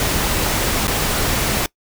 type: noise with dropouts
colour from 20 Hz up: pink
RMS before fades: -19 dBFS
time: 0-1.66 s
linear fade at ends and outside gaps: 1 ms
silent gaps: 0.871-0.879 s
effects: noise-tail reverb RT60 0.1 s tail -22 dB re dry